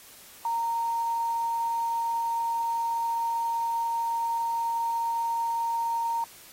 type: tone with quantisation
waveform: sine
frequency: 925 Hz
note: A#5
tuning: 14 cents flat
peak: -25 dBFS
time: 0.45-6.24 s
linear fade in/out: 2 ms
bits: 8
effects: white hiss -50 dBFS RMS until 6.52 s + AAC 48 kbps